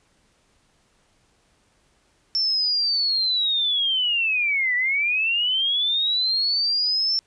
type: linear two-way sweep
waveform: sine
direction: down then up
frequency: 5410 to 1940 to 5410 Hz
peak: -19 dBFS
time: 2.35-7.19 s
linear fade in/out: 0 ms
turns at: 4.75 s
effects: pink hiss -63 dBFS RMS until 7.26 s + resampled to 22050 Hz